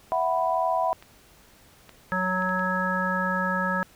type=chord; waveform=sine; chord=E suspended second; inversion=none; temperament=just; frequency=659.3 / 741.7 / 988.9 Hz; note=E5 / F#5 / B5; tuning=0 / +4 / +2 cents; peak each=-26 dBFS; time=0.12-0.93 s; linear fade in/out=0 ms
type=clicks; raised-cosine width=0.3 ms; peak=-29 dBFS; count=5; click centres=1.025 / 1.893 / 2.422 / 2.492 / 2.594 s
type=harmonic tone; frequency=185 Hz; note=F#3; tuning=in tune; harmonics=1 / 3 / 5 / 7 / 9; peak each=-29 / -32 / -31 / -29 / -28 dBFS; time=2.12-3.83 s; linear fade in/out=0 ms
effects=pink hiss -55 dBFS RMS until 3.95 s